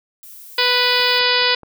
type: noise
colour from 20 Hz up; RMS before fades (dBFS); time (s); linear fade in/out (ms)
violet; -39; 0.23-1.19; 0
type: harmonic tone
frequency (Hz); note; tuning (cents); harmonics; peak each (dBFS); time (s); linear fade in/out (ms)
493.9; B4; 0; 1 / 2 / 3 / 4 / 5 / 6 / 7 / 8 / 9 / 10; -23 / -23 / -23 / -23 / -23 / -23 / -23 / -23 / -23 / -23; 0.58-1.55; 5
type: click train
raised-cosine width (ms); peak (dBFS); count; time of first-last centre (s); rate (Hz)
1; -26; 4; 1-1.633; 4.74
effects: none